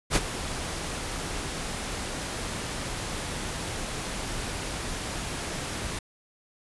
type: noise with ADSR envelope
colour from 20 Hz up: pink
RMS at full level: -21 dBFS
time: 0.1-5.99 s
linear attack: 58 ms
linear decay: 35 ms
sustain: -12 dB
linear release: 4 ms
effects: resampled to 24000 Hz